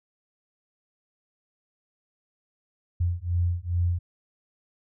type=beating tone pair; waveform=sine; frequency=86.2 / 88.6 Hz; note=F2 / F2; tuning=-22 / +25 cents; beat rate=2.4 Hz; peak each=-26 dBFS; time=3-3.99 s; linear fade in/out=10 ms; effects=none